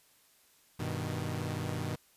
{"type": "chord", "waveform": "sawtooth", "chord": "G augmented", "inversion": "none", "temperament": "equal", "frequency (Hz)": [98, 123.47, 155.56], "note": ["G2", "B2", "D#3"], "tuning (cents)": [0, 0, 0], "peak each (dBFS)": -34, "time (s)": [0.79, 1.96], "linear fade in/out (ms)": 10, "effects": ["white hiss -65 dBFS RMS until 2.16 s", "resampled to 32000 Hz"]}